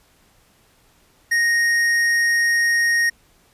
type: tone with tanh clipping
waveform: sine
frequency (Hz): 1864.7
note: A#6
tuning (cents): 0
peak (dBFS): -17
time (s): 1.31-3.1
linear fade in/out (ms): 10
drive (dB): 12
effects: pink hiss -57 dBFS RMS until 3.53 s + resampled to 32000 Hz